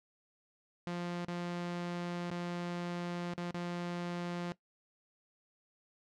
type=tone with dropouts; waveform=sawtooth; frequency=174.7 Hz; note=F3; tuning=1 cent sharp; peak=-32 dBFS; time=0.87-4.52 s; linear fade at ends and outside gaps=0 ms; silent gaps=1.249-1.282 / 2.303-2.313 / 3.338-3.379 / 3.51-3.544 s; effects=noise-tail reverb RT60 0.1 s tail -18 dB re dry + low-pass 5000 Hz 12 dB/octave